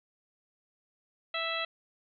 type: harmonic tone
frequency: 659 Hz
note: E5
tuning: 1 cent flat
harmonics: 1 / 2 / 3 / 4 / 5 / 6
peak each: -38 / -37 / -38 / -37 / -38 / -39 dBFS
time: 1.34-1.65 s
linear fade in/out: 5 ms
effects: none